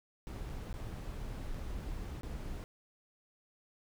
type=noise with dropouts; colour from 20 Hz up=brown; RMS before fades=-41 dBFS; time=0.27-2.64 s; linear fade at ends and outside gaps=0 ms; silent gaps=0.492-0.498 / 0.728-0.74 / 1.539-1.544 / 2.21-2.233 s; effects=none